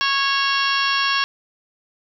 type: harmonic tone with a mistuned harmonic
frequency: 551 Hz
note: C#5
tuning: 11 cents flat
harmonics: 2 / 3 / 4 / 5 / 6 / 7 / 8 / 9 / 10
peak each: -22 / -23 / -33 / -24 / -26 / -33 / -28 / -36 / -28 dBFS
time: 0.01-1.24 s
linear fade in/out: 0 ms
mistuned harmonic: 7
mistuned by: +18 cents
effects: none